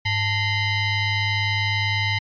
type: ring-modulated tone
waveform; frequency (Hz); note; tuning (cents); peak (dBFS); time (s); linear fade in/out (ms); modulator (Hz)
sawtooth; 987.8; B5; 0; -13; 0.05-2.19; 10; 1090
effects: resampled to 11025 Hz